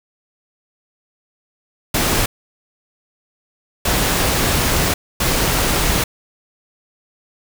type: noise bursts at uneven times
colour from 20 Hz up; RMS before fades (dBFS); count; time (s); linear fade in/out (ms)
pink; -17; 3; 1.94-2.26 / 3.85-4.94 / 5.2-6.04; 5
effects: none